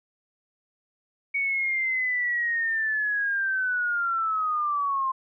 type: linear sweep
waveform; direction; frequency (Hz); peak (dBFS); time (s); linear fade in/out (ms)
sine; down; 2241 to 1046.5; -23; 1.34-5.12; 10
effects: none